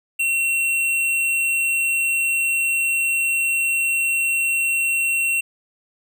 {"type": "tone with hard clipping", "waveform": "sine", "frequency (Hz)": 2725, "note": "F7", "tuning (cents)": -43, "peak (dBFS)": -19, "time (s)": [0.19, 5.41], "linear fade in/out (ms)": 10, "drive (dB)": 14, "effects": []}